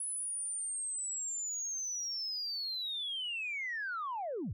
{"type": "linear sweep", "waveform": "sine", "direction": "down", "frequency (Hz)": [10290, 66.5], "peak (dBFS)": -34, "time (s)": [0, 4.53], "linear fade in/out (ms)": 5, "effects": ["tanh soft clip ceiling -31 dBFS"]}